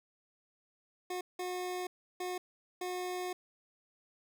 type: tone bursts at uneven times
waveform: 25% pulse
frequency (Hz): 362.5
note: F#4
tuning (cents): -35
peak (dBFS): -32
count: 4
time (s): 1.1-1.21 / 1.39-1.87 / 2.2-2.38 / 2.81-3.33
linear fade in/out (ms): 5
effects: none